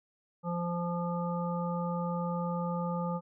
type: harmonic tone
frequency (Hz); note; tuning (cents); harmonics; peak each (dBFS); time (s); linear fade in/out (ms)
173.4; F3; -12; 1 / 3 / 5 / 7; -32 / -37 / -39 / -40; 0.43-3.21; 50
effects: none